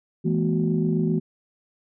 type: tone cluster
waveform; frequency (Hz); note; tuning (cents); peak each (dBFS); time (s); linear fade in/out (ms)
sine; 164.3 / 212.1 / 239.7 / 370.7; E3 / G#3 / A#3 / F#4; -5 / +37 / +48 / +3; -22 / -26 / -26 / -27; 0.24-1.2; 20
effects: tanh soft clip ceiling -10 dBFS